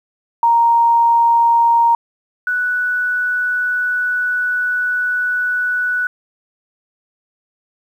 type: tone pair in turn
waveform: sine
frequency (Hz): 932.3 / 1479.9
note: A#5 / F#6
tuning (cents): 0 / 0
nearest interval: minor sixth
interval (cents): 800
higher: second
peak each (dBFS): -9 / -15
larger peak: first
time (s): 0.43-1.95 / 2.47-6.07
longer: second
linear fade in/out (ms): 2
effects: 8-bit